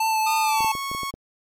square tone with vibrato, 880 Hz, A5, in tune, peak -20 dBFS, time 0-0.72 s, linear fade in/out 5 ms, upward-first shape triangle, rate 3.6 Hz, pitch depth 20 cents each way
sawtooth tone with pitch glide, 1224 to 1103.1 Hz, D#6 to C#6, -29 to -9 cents, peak -23 dBFS, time 0.26-1.11 s, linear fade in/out 10 ms, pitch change -180 cents, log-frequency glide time 0.43-0.64 s
clicks, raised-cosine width 2 ms, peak -22 dBFS, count 7, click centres 0.606 / 0.646 / 0.752 / 0.915 / 0.949 / 1.033 / 1.14 s
effects MP3 64 kbps

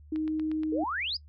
sine tone, 311.8 Hz, D#4, 4 cents sharp, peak -27 dBFS, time 0.12-0.84 s, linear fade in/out 5 ms
click train, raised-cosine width 0.3 ms, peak -30 dBFS, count 5, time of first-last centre 0.16-0.634 s, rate 8.44 Hz
sine exponential sweep, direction up, 415.3 to 5180 Hz, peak -29 dBFS, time 0.72-1.17 s, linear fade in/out 5 ms
effects noise-tail reverb RT60 0.1 s tail -22 dB re dry + added 74 Hz sine -49 dBFS peak until 1.28 s

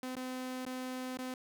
sawtooth tone with dropouts, 255.8 Hz, C4, 39 cents flat, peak -34 dBFS, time 0.03-1.34 s, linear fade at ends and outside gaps 2 ms, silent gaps 0.154-0.166 / 0.652-0.664 / 1.173-1.188 s, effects none

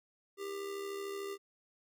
square tone with amplitude modulation, 397.2 Hz, G4, 23 cents sharp, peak -37 dBFS, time 0.37-1.38 s, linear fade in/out 50 ms, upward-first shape sine, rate 73.4 Hz, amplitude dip 50%, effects none

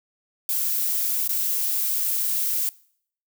violet noise with dropouts, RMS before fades -24 dBFS, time 0.49-2.69 s, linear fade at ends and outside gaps 1 ms, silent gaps 1.277-1.292 s, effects noise-tail reverb RT60 0.6 s tail -22 dB re dry

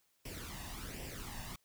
pink noise with flanger, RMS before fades -45 dBFS, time 0.25-1.56 s, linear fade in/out 5 ms, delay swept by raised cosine 0.37 to 1.11 ms, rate 1.3 Hz, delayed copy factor +0.65, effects white hiss -75 dBFS RMS until 1.64 s

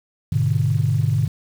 sine chord, G# diminished, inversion none, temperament just, 103.83 / 124.59 / 149.51 Hz, G#2 / B2 / D3, 0 / +16 / +31 cents, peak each -20 dBFS, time 0.32-1.28 s, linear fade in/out 5 ms, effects tanh soft clip ceiling -7 dBFS + 7-bit

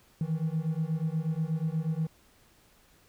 triangle beating tone pair, 155.56 / 163.86 Hz, D#3 / E3, 0 / -10 cents, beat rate 8.3 Hz, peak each -28 dBFS, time 0.21-2.07 s, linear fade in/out 2 ms, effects tanh soft clip ceiling -20 dBFS + pink hiss -62 dBFS RMS until 3.08 s

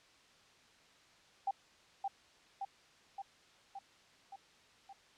sine tone with echo, 789 Hz, G5, 11 cents sharp, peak -31 dBFS, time 1.47-1.51 s, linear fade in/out 5 ms, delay 570 ms, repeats 6, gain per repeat -3 dB, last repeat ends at 4.93 s, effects white hiss -64 dBFS RMS until 5.17 s + low-pass 5000 Hz 12 dB/octave

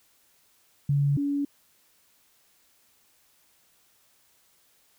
sine tone pair in turn, 142.1 / 284.2 Hz, C#3 / C#4, +43 / +43 cents, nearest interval octave, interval 1200 cents, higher second, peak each -20 / -24 dBFS, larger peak first, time 0.89-1.17 / 1.17-1.45 s, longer neither, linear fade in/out 5 ms, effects white hiss -64 dBFS RMS until 4.98 s

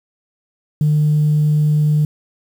sine tone, 150.8 Hz, D3, 46 cents sharp, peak -10 dBFS, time 0.81-2.05 s, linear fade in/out 2 ms, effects tanh soft clip ceiling -8 dBFS + 7-bit

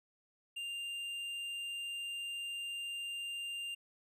sine tone with tanh clipping, 2794 Hz, F7, in tune, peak -40 dBFS, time 0.56-3.75 s, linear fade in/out 10 ms, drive 8 dB, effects none

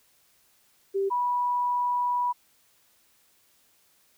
sine tone pair in turn, 392 / 978.4 Hz, G4 / B5, 0 / -16 cents, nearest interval octave + major third, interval 1584 cents, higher second, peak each -23 dBFS, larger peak neither, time 0.94-1.1 / 1.1-2.33 s, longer second, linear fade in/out 20 ms, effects white hiss -64 dBFS RMS until 4.17 s

